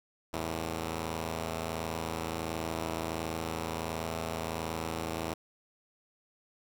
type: tone pair together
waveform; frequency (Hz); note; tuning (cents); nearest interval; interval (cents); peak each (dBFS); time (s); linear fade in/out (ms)
5% pulse; 81.4 / 108.66; E2 / A2; -21 / -21; perfect fourth; 500; -23 / -29; 0.33-5.34; 5
effects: none